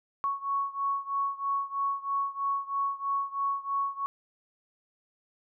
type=beating tone pair; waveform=sine; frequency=1108.7 / 1111.8 Hz; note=C#6 / C#6; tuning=0 / +5 cents; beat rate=3.1 Hz; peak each=-30 / -32 dBFS; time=0.24-4.06 s; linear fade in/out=0 ms; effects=none